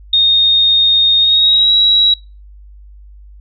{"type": "tone with pitch glide", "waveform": "sine", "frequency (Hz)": [3696, 3873], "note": ["A#7", "B7"], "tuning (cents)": [-16, -35], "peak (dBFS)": -7, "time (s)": [0.13, 2.14], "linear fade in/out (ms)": 5, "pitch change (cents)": 81, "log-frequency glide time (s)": [1.19, 1.72], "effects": ["noise-tail reverb RT60 0.3 s tail -23 dB re dry", "added 50 Hz sine -35 dBFS peak until 3.4 s"]}